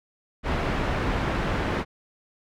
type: low-pass noise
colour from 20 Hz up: pink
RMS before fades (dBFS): -26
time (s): 0.43-1.85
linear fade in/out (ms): 50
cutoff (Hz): 2100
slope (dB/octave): 12
effects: none